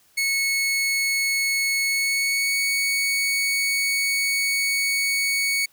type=tone with pitch glide; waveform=sawtooth; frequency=2200 to 2227 Hz; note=C#7 to C#7; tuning=-14 to +7 cents; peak=-17 dBFS; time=0.17-5.66 s; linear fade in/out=10 ms; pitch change=+21 cents; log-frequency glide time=1.85-2.57 s; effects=white hiss -59 dBFS RMS until 5.72 s